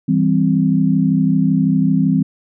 sine chord, C major, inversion first, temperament just, 163.52 / 196.22 / 261.6 Hz, E3 / G3 / C4, -14 / +2 / 0 cents, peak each -16 dBFS, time 0.08-2.23 s, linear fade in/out 10 ms, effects none

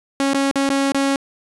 sawtooth tone with dropouts, 275.1 Hz, C#4, 13 cents flat, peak -12 dBFS, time 0.2-1.16 s, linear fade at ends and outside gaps 1 ms, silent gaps 0.334-0.344 / 0.513-0.557 / 0.691-0.7 / 0.921-0.946 s, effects resampled to 24000 Hz

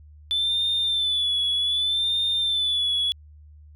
sine tone with vibrato, 3500 Hz, A7, 10 cents flat, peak -19 dBFS, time 0.31-3.12 s, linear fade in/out 0 ms, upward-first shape sine, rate 0.65 Hz, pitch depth 62 cents each way, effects tanh soft clip ceiling -18 dBFS + added 75 Hz sine -45 dBFS peak until 3.75 s

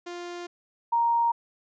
sawtooth / sine tone pair in turn, 350 / 934.4 Hz, F4 / A#5, +4 / +4 cents, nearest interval octave + perfect fourth, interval 1700 cents, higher second, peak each -31 / -20 dBFS, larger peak second, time 0.06-0.47 / 0.92-1.32 s, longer first, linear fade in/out 10 ms, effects resampled to 16000 Hz

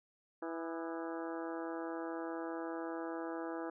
harmonic tone with a mistuned harmonic, 164.81 Hz, E3, in tune, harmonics 2 / 3 / 4 / 5 / 6 / 7 / 8 / 9 / 10, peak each -41 / -45 / -47 / -49 / -51 / -52 / -53 / -54 / -55 dBFS, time 0.42-3.7 s, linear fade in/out 5 ms, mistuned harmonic 7, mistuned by +80 cents, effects none

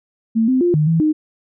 sine tone with pitch steps, 224.8 / 258.5 / 350.6 / 152.2 / 163.6 / 308 Hz, A3 / C4 / F4 / D#3 / E3 / D#4, +37 / -21 / +7 / -38 / -13 / -17 cents, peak -12 dBFS, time 0.35-1.13 s, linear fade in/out 20 ms, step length 130 ms, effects none

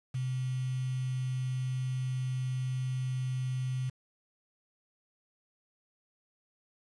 sine tone with quantisation, 128.5 Hz, C3, 31 cents flat, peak -30 dBFS, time 0.14-3.9 s, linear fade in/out 10 ms, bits 8, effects resampled to 24000 Hz

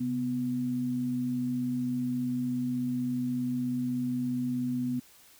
sine tone pair together, 131.3 / 247.9 Hz, C3 / B3, +6 / +7 cents, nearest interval major seventh, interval 1101 cents, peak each -37 / -28 dBFS, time 0-5 s, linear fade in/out 10 ms, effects white hiss -57 dBFS RMS until 5.39 s

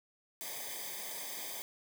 white noise with comb filter, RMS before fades -42 dBFS, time 0.41-1.62 s, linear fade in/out 0 ms, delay 0.72 ms, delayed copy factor -0.95, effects none

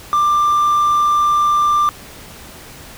triangle tone with hard clipping, 1186 Hz, D6, 17 cents sharp, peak -12 dBFS, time 0.13-1.89 s, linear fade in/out 0 ms, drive 5 dB, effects pink hiss -37 dBFS RMS until 2.97 s

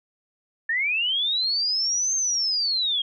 sine linear two-way sweep, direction up then down, 1760 to 6390 to 3208 Hz, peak -21 dBFS, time 0.69-3.02 s, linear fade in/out 5 ms, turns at 2.15 s, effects none

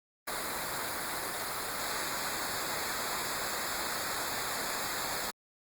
pink noise with comb filter, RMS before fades -35 dBFS, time 0.27-5.31 s, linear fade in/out 10 ms, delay 0.34 ms, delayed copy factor -0.9, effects Opus 32 kbps

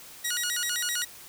10% pulse tone with vibrato, 1661.2 Hz, G#6, in tune, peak -18 dBFS, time 0.24-1.05 s, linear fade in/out 10 ms, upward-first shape square, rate 7.7 Hz, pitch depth 240 cents each way, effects white hiss -47 dBFS RMS until 1.28 s

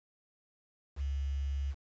sine tone with quantisation, 69.4 Hz, C#2, 3 cents sharp, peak -31 dBFS, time 0.96-1.75 s, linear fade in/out 50 ms, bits 9, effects resampled to 16000 Hz

